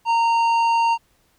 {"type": "tone with tanh clipping", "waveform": "sine", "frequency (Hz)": 923, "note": "A#5", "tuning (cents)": -17, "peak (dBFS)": -17, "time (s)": [0.05, 0.98], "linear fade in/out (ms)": 50, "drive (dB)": 10, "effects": ["pink hiss -62 dBFS RMS until 1.38 s"]}